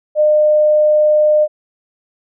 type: tone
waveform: sine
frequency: 606 Hz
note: D#5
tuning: 46 cents flat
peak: -8 dBFS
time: 0.15-1.48 s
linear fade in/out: 50 ms
effects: none

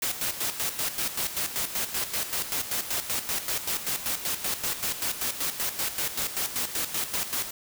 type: noise with tremolo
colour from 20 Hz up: white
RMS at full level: -28 dBFS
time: 0.02-7.51 s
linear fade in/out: 5 ms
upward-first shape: square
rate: 5.2 Hz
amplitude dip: 65%
effects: none

